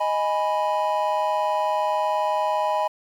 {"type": "chord", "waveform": "triangle", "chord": "G# minor", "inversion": "second", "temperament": "equal", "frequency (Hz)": [622.3, 830.6, 987.8], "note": ["D#5", "G#5", "B5"], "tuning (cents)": [0, 0, 0], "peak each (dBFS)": -23, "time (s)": [0, 2.88], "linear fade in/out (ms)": 10, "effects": ["9-bit"]}